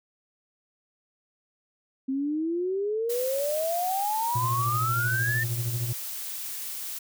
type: exponential sweep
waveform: sine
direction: up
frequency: 261.6 to 1824 Hz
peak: -25 dBFS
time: 2.08-5.44 s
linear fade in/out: 10 ms
type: noise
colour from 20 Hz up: blue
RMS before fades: -35 dBFS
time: 3.09-6.99 s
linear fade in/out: 10 ms
type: tone with tremolo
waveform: triangle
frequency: 118.5 Hz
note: A#2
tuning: 29 cents sharp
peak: -23 dBFS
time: 4.35-5.93 s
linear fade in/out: 5 ms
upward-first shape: sine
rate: 13 Hz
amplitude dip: 55%
effects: none